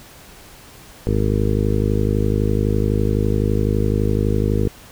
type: harmonic tone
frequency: 51.91 Hz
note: G#1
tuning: in tune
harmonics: 1 / 2 / 3 / 4 / 5 / 6 / 7 / 8 / 9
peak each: -21 / -20 / -27 / -24 / -28 / -28 / -28 / -26 / -27 dBFS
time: 1.07-4.68 s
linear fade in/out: 0 ms
effects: pink hiss -43 dBFS RMS until 4.91 s